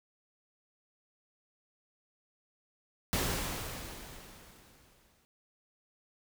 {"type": "noise with exponential decay", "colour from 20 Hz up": "pink", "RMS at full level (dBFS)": -30, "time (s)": [3.13, 5.25], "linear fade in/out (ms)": 0, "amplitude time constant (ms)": 460, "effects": []}